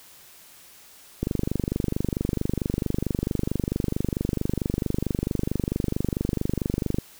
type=click train; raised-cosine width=3 ms; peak=-11 dBFS; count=142; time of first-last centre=1.23-6.985 s; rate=24.5 Hz; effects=white hiss -50 dBFS RMS until 7.19 s